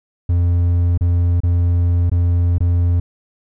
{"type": "tone with dropouts", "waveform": "triangle", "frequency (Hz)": 87, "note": "F2", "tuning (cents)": -6, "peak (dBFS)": -10, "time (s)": [0.29, 3], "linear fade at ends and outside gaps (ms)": 5, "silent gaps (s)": [[0.977, 1.009], [1.404, 1.434], [2.098, 2.115], [2.583, 2.604]], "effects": []}